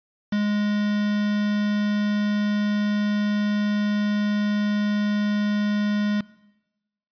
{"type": "tone with quantisation", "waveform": "triangle", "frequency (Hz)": 207.7, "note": "G#3", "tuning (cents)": 0, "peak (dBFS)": -18, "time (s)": [0.32, 6.21], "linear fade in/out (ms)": 5, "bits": 5, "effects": ["noise-tail reverb RT60 1.0 s tail -21 dB re dry", "resampled to 11025 Hz"]}